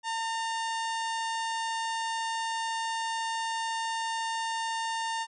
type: harmonic tone with a mistuned harmonic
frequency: 906 Hz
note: A#5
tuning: 50 cents flat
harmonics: 1 / 2 / 3 / 4 / 5 / 6 / 7 / 8 / 9 / 10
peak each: -31 / -37 / -41 / -43 / -45 / -47 / -48 / -49 / -50 / -51 dBFS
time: 0.03-5.27 s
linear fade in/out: 50 ms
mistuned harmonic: 3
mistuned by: +63 cents
effects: none